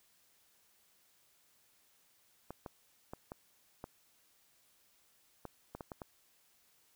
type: clicks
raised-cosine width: 1 ms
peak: -29 dBFS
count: 10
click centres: 2.506 / 2.662 / 3.135 / 3.319 / 3.841 / 5.453 / 5.75 / 5.808 / 5.918 / 6.018 s
effects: white hiss -70 dBFS RMS until 6.95 s